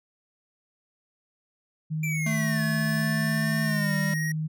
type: tone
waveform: sine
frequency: 156.3 Hz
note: D#3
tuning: 8 cents sharp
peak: -26 dBFS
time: 1.9-4.48 s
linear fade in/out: 20 ms
type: linear two-way sweep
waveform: square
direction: down then up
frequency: 2368 to 1704 to 1893 Hz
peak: -30 dBFS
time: 2.03-4.32 s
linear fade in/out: 5 ms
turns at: 2.63 s
type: tone with pitch glide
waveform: square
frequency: 220 to 197.13 Hz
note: A3 to G3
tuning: 0 to +10 cents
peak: -28 dBFS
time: 2.26-4.14 s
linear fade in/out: 5 ms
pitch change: -190 cents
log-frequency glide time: 3.63-3.94 s
effects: none